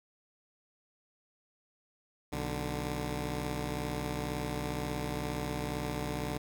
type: tone pair together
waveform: 10% pulse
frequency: 62.06 / 147.6 Hz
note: B1 / D3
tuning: +9 / +9 cents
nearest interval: octave + minor third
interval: 1500 cents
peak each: -28 / -28 dBFS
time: 2.32-6.38 s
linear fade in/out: 10 ms
effects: none